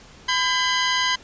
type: tone pair together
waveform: 15% pulse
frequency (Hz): 1009.8 / 1603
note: B5 / G6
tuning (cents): +38 / +38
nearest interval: minor sixth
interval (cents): 800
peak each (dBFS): -14 / -17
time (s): 0.28-1.16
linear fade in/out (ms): 10
effects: pink hiss -47 dBFS RMS until 1.23 s + resampled to 16000 Hz